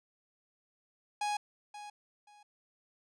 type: tone with echo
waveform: 45% pulse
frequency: 830.6 Hz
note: G#5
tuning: in tune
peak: -31 dBFS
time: 1.21-1.37 s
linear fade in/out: 5 ms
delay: 530 ms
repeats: 2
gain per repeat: -13 dB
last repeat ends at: 2.43 s
effects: resampled to 22050 Hz